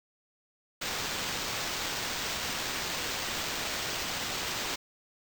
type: noise with sample-and-hold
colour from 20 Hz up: white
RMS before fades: -34 dBFS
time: 0.81-4.76 s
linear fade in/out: 10 ms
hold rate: 11025 Hz
effects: none